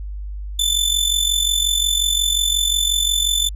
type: tone with amplitude modulation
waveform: sawtooth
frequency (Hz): 3520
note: A7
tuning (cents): 0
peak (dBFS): -10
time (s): 0.59-3.49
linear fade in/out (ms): 5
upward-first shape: sine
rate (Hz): 45.6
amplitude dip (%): 70
effects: added 50 Hz sine -26 dBFS peak until 3.55 s + resampled to 32000 Hz